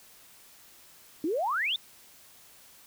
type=exponential sweep; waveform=sine; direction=up; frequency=290 to 3729 Hz; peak=-26 dBFS; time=1.24-1.76 s; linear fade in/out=2 ms; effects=white hiss -55 dBFS RMS until 2.86 s